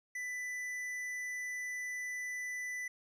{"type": "tone with tanh clipping", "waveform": "sine", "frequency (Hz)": 1990, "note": "B6", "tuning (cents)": 13, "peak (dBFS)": -39, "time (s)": [0.15, 2.88], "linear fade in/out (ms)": 5, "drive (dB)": 11, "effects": []}